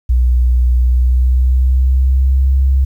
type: tone with pitch glide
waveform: sine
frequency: 61.5 to 66.68 Hz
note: B1 to C2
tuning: -7 to +33 cents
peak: -8 dBFS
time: 0.09-2.85 s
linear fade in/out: 10 ms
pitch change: +140 cents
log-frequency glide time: 0.77-2.5 s
effects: 8-bit